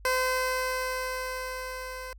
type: tone with level ramp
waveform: 15% pulse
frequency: 513 Hz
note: C5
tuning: 34 cents flat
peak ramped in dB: -17 to -31 dBFS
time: 0.05-2.13 s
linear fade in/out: 2 ms
effects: added 50 Hz sine -46 dBFS peak until 2.18 s